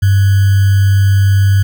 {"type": "tone with sample-and-hold", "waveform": "sine", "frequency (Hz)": 98, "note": "G2", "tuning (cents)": 0, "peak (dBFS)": -6, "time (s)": [0.02, 1.63], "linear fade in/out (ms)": 10, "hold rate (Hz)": 1575, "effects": []}